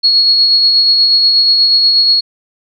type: tone with tremolo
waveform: sine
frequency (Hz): 4329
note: C#8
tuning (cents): -42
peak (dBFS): -5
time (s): 0.03-2.21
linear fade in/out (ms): 20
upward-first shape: sine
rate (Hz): 8.3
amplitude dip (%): 30
effects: none